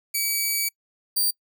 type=tone pair in turn; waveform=5% pulse; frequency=2285 / 4674 Hz; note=D7 / D8; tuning=-48 / -9 cents; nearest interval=octave; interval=1239 cents; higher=second; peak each=-13 dBFS; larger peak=neither; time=0.14-0.69 / 1.16-1.31 s; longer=first; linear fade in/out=10 ms; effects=noise-tail reverb RT60 0.1 s tail -26 dB re dry